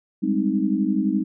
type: chord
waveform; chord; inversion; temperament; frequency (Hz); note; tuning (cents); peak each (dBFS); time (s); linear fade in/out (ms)
sine; Ab major seventh; third; equal; 196 / 207.7 / 261.6 / 311.1; G3 / Ab3 / C4 / Eb4; 0 / 0 / 0 / 0; -24 / -24 / -25 / -24; 0.22-1.24; 20
effects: none